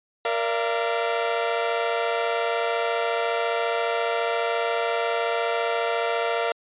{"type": "chord", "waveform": "sawtooth", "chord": "Bb major", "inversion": "none", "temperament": "equal with one note detuned", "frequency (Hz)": [466.2, 587.3, 682.1], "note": ["Bb4", "D5", "F5"], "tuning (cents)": [0, 0, -41], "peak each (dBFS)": [-22, -26, -22], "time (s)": [0.25, 6.52], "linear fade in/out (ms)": 2, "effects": ["resampled to 8000 Hz"]}